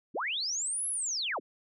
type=linear two-way sweep; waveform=sine; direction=up then down; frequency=146.3 to 11175 to 146.3 Hz; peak=-30 dBFS; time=0.14-1.4 s; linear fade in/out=20 ms; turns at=0.88 s; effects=none